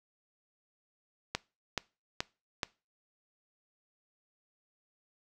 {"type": "click train", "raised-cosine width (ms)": 0.2, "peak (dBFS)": -13, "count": 4, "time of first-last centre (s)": [1.35, 2.632], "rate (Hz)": 2.34, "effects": ["noise-tail reverb RT60 0.3 s tail -22 dB re dry"]}